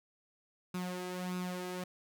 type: tone with flanger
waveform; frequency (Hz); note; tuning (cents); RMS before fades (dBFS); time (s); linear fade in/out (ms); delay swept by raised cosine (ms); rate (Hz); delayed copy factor
sawtooth; 181.2; F#3; -36; -39; 0.74-1.84; 5; 0.78 to 2.48; 1.6; +0.6
effects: none